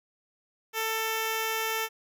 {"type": "tone with notch filter", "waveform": "5% pulse", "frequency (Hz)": 444.4, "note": "A4", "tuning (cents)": 17, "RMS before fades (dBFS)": -30, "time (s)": [0.73, 1.89], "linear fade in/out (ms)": 50, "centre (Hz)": 4300, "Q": 1.5, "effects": []}